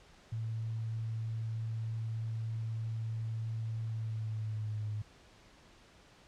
sine tone with pitch glide, 112.1 to 105.99 Hz, A2 to G#2, +33 to +36 cents, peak -34 dBFS, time 0.32-5.02 s, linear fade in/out 5 ms, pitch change -97 cents, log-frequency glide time 3.84-4.88 s, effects pink hiss -60 dBFS RMS until 6.27 s + low-pass 6000 Hz 12 dB/octave

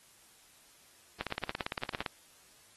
click train, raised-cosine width 0.3 ms, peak -17 dBFS, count 16, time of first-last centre 1.21-2.062 s, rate 17.6 Hz, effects white hiss -61 dBFS RMS until 2.76 s + AAC 32 kbps

